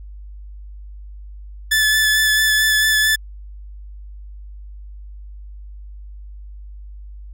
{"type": "tone with vibrato", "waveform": "sawtooth", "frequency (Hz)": 1737, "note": "A6", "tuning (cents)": -23, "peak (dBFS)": -10, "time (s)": [1.71, 3.16], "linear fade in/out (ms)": 10, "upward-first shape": "sine", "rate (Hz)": 4.5, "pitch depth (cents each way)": 15, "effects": ["added 50 Hz sine -33 dBFS peak until 7.33 s"]}